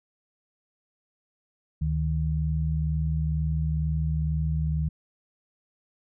sine tone pair together, 73.4 / 155.53 Hz, D2 / D#3, 0 / 0 cents, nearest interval octave + minor second, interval 1300 cents, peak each -26 dBFS, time 1.81-4.89 s, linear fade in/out 10 ms, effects none

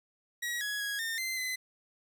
sawtooth tone with pitch steps, 1911 / 1675 / 1657 / 1819 / 2072 / 2031 Hz, A#6 / G#6 / G#6 / A#6 / C7 / B6, +43 / +14 / -4 / -43 / -17 / +48 cents, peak -29 dBFS, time 0.42-1.56 s, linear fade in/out 10 ms, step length 190 ms, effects none

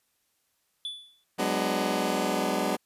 triangle tone with exponential decay, 3460 Hz, A7, 30 cents flat, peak -28 dBFS, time 0.85-1.24 s, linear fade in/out 1 ms, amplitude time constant 84 ms
15% pulse chord, G# half-diminished seventh, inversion third, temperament just, 186.89 / 207.7 / 249.2 / 299 Hz, F#3 / G#3 / B3 / D4, +18 / 0 / +16 / +31 cents, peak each -25 dBFS, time 1.38-2.77 s, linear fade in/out 20 ms
effects white hiss -73 dBFS RMS until 2.85 s + resampled to 32000 Hz

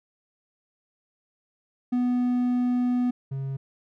triangle tone pair in turn, 246.9 / 135.56 Hz, B3 / C#3, 0 / -38 cents, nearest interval minor seventh, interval 1038 cents, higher first, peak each -19 / -26 dBFS, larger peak first, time 1.92-3.11 / 3.31-3.57 s, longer first, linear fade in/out 10 ms, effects none

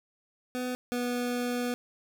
25% pulse tone pair in turn, 250.4 / 244.7 Hz, B3 / B3, +24 / -16 cents, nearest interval unison, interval 40 cents, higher first, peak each -27 / -25 dBFS, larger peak second, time 0.55-0.75 / 0.92-1.74 s, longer second, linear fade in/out 0 ms, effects none

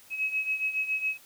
sine beating tone pair, 2558 / 2565.2 Hz, D#7 / E7, +47 / -48 cents, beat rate 7.2 Hz, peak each -28 / -33 dBFS, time 0.1-1.18 s, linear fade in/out 50 ms, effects white hiss -55 dBFS RMS until 1.25 s

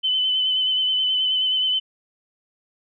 sine tone with vibrato, 3034 Hz, F#7, 43 cents sharp, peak -18 dBFS, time 0.03-1.8 s, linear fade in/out 20 ms, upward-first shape sine, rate 9.4 Hz, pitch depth 27 cents each way, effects none

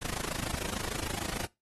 pink noise with amplitude modulation, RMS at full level -32 dBFS, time 0.01-1.47 s, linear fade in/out 20 ms, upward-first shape sine, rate 26.7 Hz, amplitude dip 100%, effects noise-tail reverb RT60 0.2 s tail -20 dB re dry + AAC 32 kbps

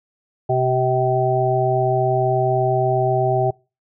harmonic tone, 128.2 Hz, C3, 35 cents flat, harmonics 1 / 3 / 5 / 6, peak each -21 / -21 / -21 / -21 dBFS, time 0.49-3.51 s, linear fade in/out 10 ms, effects noise-tail reverb RT60 0.3 s tail -24 dB re dry

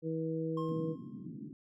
harmonic tone, 161.3 Hz, E3, 37 cents flat, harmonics 1 / 2 / 3, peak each -37 / -37 / -37 dBFS, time 0.02-0.96 s, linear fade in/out 50 ms
triangle tone with exponential decay, 1067 Hz, C6, 34 cents sharp, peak -36 dBFS, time 0.57-1.26 s, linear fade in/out 5 ms, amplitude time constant 150 ms
white band-pass noise, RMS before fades -45 dBFS, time 0.69-1.53 s, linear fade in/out 0 ms, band 130 to 300 Hz, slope 48 dB/octave
effects none

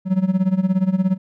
triangle tone with tremolo, 187.5 Hz, F#3, 23 cents sharp, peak -10 dBFS, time 0.05-1.18 s, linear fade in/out 50 ms, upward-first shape sine, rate 17 Hz, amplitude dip 85%, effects none

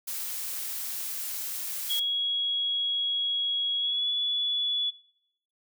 blue noise, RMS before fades -34 dBFS, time 0.07-2 s, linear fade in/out 10 ms
sine tone with pitch glide, 3322 to 3421 Hz, G#7 to A7, 0 to -49 cents, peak -25 dBFS, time 1.89-4.91 s, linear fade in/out 20 ms, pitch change +51 cents, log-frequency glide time 3.78-4.09 s
effects noise-tail reverb RT60 0.8 s tail -21 dB re dry

